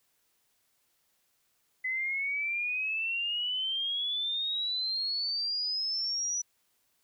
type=exponential sweep; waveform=sine; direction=up; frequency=2016 to 5920 Hz; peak=-29 dBFS; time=1.84-6.42 s; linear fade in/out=10 ms; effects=white hiss -73 dBFS RMS until 7.03 s